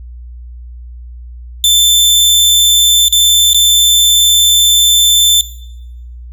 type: tone with dropouts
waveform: sawtooth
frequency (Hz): 3541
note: A7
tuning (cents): +10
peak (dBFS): -3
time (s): 1.64-5.41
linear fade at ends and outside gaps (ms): 1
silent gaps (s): 3.083-3.125 / 3.532-3.545
effects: noise-tail reverb RT60 0.9 s tail -18 dB re dry + added 60 Hz sine -27 dBFS peak until 6.32 s